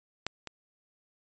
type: clicks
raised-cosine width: 0.2 ms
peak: -13 / -22 dBFS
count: 2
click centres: 0.266 / 0.473 s
effects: resampled to 16000 Hz